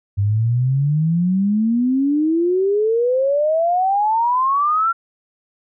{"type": "exponential sweep", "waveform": "sine", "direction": "up", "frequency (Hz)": [98, 1380], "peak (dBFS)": -14, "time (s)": [0.17, 4.93], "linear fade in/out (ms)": 20, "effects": []}